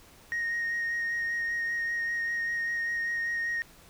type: tone with vibrato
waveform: sine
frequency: 1864.7 Hz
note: A#6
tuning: in tune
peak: -26 dBFS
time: 0.32-3.62 s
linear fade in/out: 0 ms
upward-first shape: sine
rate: 5.1 Hz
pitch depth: 14 cents each way
effects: tanh soft clip ceiling -26 dBFS + pink hiss -55 dBFS RMS until 3.89 s